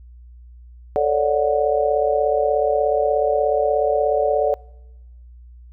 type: chord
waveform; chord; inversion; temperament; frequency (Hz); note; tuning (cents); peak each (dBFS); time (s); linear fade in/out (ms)
sine; D major seventh; second; just; 440.5 / 550.6 / 587.3 / 734.2; A4 / C#5 / D5 / F#5; +2 / -12 / 0 / -14; -21 / -24 / -19 / -22; 0.96-4.54; 0
effects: noise-tail reverb RT60 1.0 s tail -25 dB re dry + added 60 Hz sine -40 dBFS peak until 5.72 s